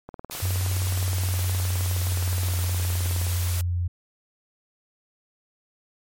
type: click train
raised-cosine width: 1 ms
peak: -23 dBFS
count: 62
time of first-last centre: 0.09-3.267 s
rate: 19.2 Hz
type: noise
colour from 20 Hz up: white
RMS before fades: -33 dBFS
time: 0.31-3.61 s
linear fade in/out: 0 ms
type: tone with pitch glide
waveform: sine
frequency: 92.5 to 87.81 Hz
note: F#2 to F2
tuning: 0 to +10 cents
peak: -22 dBFS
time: 0.42-3.88 s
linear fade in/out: 10 ms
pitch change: -90 cents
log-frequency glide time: 0.95-3.72 s
effects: MP3 64 kbps